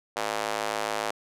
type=tone with high-pass filter; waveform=square; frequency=53.5 Hz; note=A1; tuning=48 cents flat; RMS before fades=-30 dBFS; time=0.16-1.11 s; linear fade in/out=5 ms; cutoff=640 Hz; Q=1.3; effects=low-pass 11000 Hz 12 dB/octave